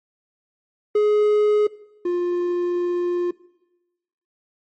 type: tone pair in turn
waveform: triangle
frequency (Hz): 420 / 352.3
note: G#4 / F4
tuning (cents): +19 / +15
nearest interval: minor third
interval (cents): 304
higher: first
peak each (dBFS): -12 / -17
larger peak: first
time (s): 0.95-1.67 / 2.05-3.31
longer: second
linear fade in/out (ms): 5
effects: noise-tail reverb RT60 1.0 s tail -20 dB re dry + MP3 32 kbps